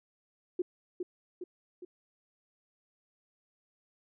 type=tone with echo; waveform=sine; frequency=359.2 Hz; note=F4; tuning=49 cents sharp; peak=-27 dBFS; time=0.59-0.62 s; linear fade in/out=5 ms; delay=410 ms; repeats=3; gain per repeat=-5 dB; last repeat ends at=1.85 s; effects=none